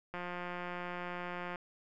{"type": "click train", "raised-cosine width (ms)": 0.5, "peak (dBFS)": -26, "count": 252, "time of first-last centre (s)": [0.14, 1.558], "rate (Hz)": 177, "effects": []}